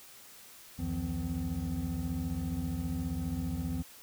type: tone cluster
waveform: triangle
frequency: 67.3 / 86.1 / 159.3 / 174.2 / 255.8 Hz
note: C2 / F2 / D#3 / F3 / C4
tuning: +49 / -24 / +41 / -4 / -39 cents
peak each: -38 / -35 / -38 / -37 / -35 dBFS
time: 0.78-3.83 s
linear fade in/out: 20 ms
effects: white hiss -53 dBFS RMS until 4.02 s